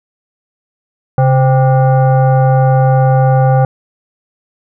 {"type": "tone with frequency modulation", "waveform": "sine", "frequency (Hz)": 134, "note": "C3", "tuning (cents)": 42, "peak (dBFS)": -6, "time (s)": [1.18, 3.65], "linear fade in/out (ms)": 2, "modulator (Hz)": 655, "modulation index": 0.83, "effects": []}